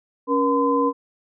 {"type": "tone cluster", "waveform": "sine", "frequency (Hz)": [278.7, 478.1, 1022], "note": ["C#4", "A#4", "C6"], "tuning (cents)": [9, 44, -41], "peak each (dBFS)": -21, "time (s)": [0.27, 0.93], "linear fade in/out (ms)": 50, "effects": []}